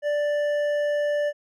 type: tone with hard clipping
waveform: sine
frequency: 587.3 Hz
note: D5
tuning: in tune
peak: -23 dBFS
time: 0.02-1.33 s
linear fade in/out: 50 ms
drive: 7 dB
effects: none